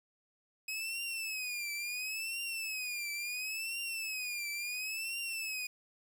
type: tone with vibrato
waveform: sawtooth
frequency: 2541 Hz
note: D#7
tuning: 36 cents sharp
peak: -33 dBFS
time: 0.68-5.67 s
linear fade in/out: 5 ms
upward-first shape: triangle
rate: 0.72 Hz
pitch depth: 160 cents each way
effects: 10-bit